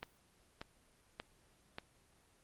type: click train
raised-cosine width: 0.3 ms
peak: -26 dBFS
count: 4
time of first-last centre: 0.03-1.784 s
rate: 1.71 Hz
effects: pink hiss -69 dBFS RMS until 2.43 s + Opus 24 kbps